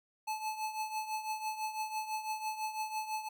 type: tone with tremolo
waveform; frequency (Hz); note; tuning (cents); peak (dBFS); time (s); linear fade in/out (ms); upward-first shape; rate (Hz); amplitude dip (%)
square; 866; A5; -28; -33; 0.27-3.29; 10; triangle; 6; 75
effects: none